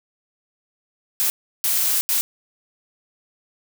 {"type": "noise bursts at uneven times", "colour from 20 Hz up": "blue", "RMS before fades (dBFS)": -20, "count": 3, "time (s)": [[1.2, 1.3], [1.64, 2.01], [2.09, 2.21]], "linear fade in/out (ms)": 0, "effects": []}